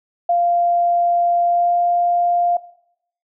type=tone with pitch glide; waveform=sine; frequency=695 to 699.4 Hz; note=F5 to F5; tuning=-9 to +2 cents; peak=-13 dBFS; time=0.29-2.57 s; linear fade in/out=5 ms; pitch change=+11 cents; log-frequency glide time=1.46-1.73 s; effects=noise-tail reverb RT60 0.7 s tail -18 dB re dry